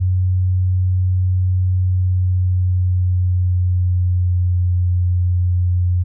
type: tone with pitch glide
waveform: sine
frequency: 92 to 89.38 Hz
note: F#2 to F2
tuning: -9 to +41 cents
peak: -13 dBFS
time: 0-6.04 s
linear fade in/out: 20 ms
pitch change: -50 cents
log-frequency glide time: 1.75-4.64 s
effects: none